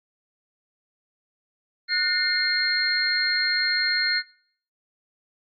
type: tone cluster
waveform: sine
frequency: 1461 / 1815 / 2118 / 4222 Hz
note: F#6 / A#6 / C7 / C8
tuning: -22 / -47 / +21 / +15 cents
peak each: -28 / -28 / -28 / -22 dBFS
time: 1.88-4.23 s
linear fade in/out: 50 ms
effects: noise-tail reverb RT60 0.5 s tail -18 dB re dry + AAC 48 kbps